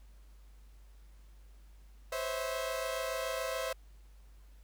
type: tone cluster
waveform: sawtooth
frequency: 515 / 542 / 651 Hz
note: C5 / C#5 / E5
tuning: -28 / -39 / -22 cents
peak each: -34 / -36 / -34 dBFS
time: 2.12-3.73 s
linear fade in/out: 5 ms
effects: added 50 Hz sine -53 dBFS peak until 4.63 s + pink hiss -69 dBFS RMS until 4.63 s